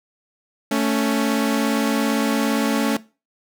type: tone pair together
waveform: sawtooth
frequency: 221 / 278.5 Hz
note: A3 / C#4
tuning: +8 / +8 cents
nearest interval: major third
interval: 400 cents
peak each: -17 dBFS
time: 0.71-2.97 s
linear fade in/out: 5 ms
effects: noise-tail reverb RT60 0.3 s tail -19 dB re dry